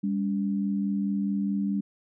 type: tone pair together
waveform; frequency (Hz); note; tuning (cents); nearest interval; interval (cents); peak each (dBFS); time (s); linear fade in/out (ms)
sine; 200 / 284.7; G3 / C#4; +35 / +46; tritone; 611; -25 / -32; 0.03-1.81; 10
effects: none